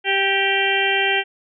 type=harmonic tone with a mistuned harmonic; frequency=392 Hz; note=G4; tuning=in tune; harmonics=1 / 2 / 4 / 5 / 6 / 7 / 8; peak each=-24 / -24 / -24 / -24 / -24 / -24 / -24 dBFS; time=0.04-1.24 s; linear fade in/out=50 ms; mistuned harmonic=5; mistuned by=-18 cents; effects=none